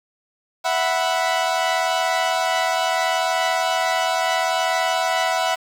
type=chord; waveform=sawtooth; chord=E suspended second; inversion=none; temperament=equal; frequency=659.3 / 740 / 987.8 Hz; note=E5 / F#5 / B5; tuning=0 / 0 / 0 cents; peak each=-19 / -18 / -21 dBFS; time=0.64-5.56 s; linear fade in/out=20 ms; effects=low-pass 7000 Hz 12 dB/octave + 7-bit